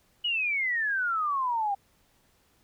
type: exponential sweep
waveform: sine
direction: down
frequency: 2960 to 782 Hz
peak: -25 dBFS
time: 0.24-1.75 s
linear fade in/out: 10 ms
effects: pink hiss -66 dBFS RMS until 2.63 s